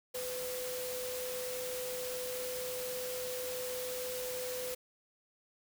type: tone in noise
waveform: sine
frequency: 503 Hz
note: B4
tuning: 32 cents sharp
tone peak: -38 dBFS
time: 0.14-4.75 s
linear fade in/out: 10 ms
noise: white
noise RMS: -42 dBFS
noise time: 0.14-4.75 s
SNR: +1 dB
effects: none